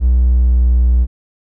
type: tone with pitch glide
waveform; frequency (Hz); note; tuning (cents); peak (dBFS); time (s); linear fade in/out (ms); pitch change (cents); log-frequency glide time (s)
triangle; 61.8 to 60.98; B1 to B1; +2 to -21; -5; 0-1.07; 50; -23; 0.23-0.72
effects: tanh soft clip ceiling -3 dBFS